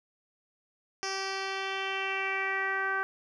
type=tone with low-pass filter sweep; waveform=10% pulse; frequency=386.7 Hz; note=G4; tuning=24 cents flat; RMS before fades=-32 dBFS; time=1.03-3.03 s; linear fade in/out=0 ms; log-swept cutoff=5500 to 1500 Hz; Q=3.7; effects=none